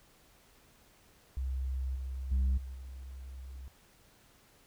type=tone with level steps; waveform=sine; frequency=65.41 Hz; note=C2; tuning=in tune; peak=-31 / -35 / -23 / -39 / -42 dBFS; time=1.37-3.68 s; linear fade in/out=0 ms; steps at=1.95 / 2.31 / 2.57 / 2.74 s; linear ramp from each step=10 ms; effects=tanh soft clip ceiling -25 dBFS + pink hiss -63 dBFS RMS until 4.66 s